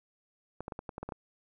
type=clicks; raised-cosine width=1 ms; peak=-24 dBFS; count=9; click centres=0.606 / 0.681 / 0.722 / 0.791 / 0.892 / 0.981 / 1.03 / 1.09 / 1.122 s; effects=none